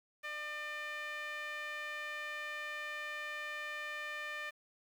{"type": "tone with band-pass filter", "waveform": "sawtooth", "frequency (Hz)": 600, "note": "D5", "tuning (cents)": 37, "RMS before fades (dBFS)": -42, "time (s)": [0.23, 4.51], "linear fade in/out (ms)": 20, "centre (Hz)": 2000, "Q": 3.1, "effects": ["10-bit"]}